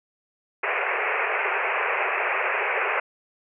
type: band-pass noise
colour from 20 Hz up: white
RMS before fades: -25 dBFS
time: 0.63-3 s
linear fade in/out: 5 ms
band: 380 to 2600 Hz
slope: 96 dB/octave
effects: none